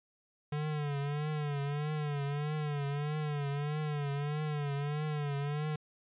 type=tone with vibrato; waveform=square; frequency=146.83 Hz; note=D3; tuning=in tune; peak=-33 dBFS; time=0.52-5.76 s; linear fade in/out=5 ms; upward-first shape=triangle; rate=1.6 Hz; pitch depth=86 cents each way; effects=resampled to 8000 Hz